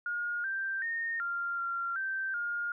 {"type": "tone with pitch steps", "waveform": "sine", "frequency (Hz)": [1428, 1571, 1839, 1391, 1379, 1558, 1418], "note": ["F6", "G6", "A#6", "F6", "F6", "G6", "F6"], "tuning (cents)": [38, 3, -24, -7, -22, -11, 26], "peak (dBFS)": -31, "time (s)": [0.06, 2.72], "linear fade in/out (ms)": 2, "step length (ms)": 380, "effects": []}